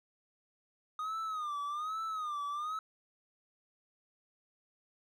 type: tone with vibrato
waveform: triangle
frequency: 1232 Hz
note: D#6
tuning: 17 cents flat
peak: -33 dBFS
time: 0.99-2.79 s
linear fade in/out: 2 ms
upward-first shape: sine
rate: 1.2 Hz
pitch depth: 120 cents each way
effects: none